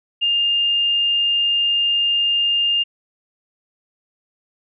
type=tone; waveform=sine; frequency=2812 Hz; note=F7; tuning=11 cents sharp; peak=-15 dBFS; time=0.21-2.84 s; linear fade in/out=20 ms; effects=none